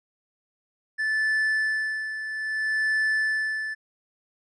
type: tone with tremolo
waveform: triangle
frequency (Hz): 1749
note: A6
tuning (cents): -11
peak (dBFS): -19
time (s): 0.98-3.75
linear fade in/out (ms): 20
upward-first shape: sine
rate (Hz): 0.61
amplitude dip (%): 65
effects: resampled to 22050 Hz